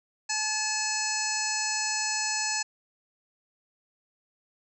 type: harmonic tone with a mistuned harmonic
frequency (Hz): 860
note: A5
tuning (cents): -40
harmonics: 1 / 2 / 3 / 5 / 6 / 7 / 8 / 9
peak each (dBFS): -35 / -35 / -35 / -35 / -35 / -35 / -35 / -35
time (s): 0.29-2.63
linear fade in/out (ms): 10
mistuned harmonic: 7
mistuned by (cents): +25
effects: none